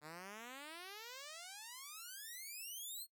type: exponential sweep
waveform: 5% pulse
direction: up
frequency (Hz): 146.4 to 4358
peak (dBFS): -38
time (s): 0.01-3.07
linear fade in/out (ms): 50
effects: noise-tail reverb RT60 0.1 s tail -21 dB re dry